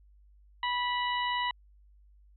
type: harmonic tone with a mistuned harmonic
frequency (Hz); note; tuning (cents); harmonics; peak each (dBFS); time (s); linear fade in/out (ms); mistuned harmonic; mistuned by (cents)
981; B5; -12; 1 / 2 / 3 / 4; -30 / -34 / -36 / -41; 0.63-1.51; 2; 4; -16
effects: added 50 Hz sine -56 dBFS peak until 2.36 s